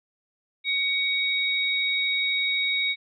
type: tone pair together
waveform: sine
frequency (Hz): 2246 / 3777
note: C#7 / A#7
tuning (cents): +22 / +22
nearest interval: major sixth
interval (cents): 900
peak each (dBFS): -24 / -26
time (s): 0.64-2.96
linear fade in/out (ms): 50
effects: none